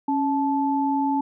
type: tone pair together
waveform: sine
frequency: 275.8 / 870.1 Hz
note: C#4 / A5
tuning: -9 / -20 cents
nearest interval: octave + minor sixth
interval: 1989 cents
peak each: -22 / -23 dBFS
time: 0.08-1.21 s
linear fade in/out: 5 ms
effects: none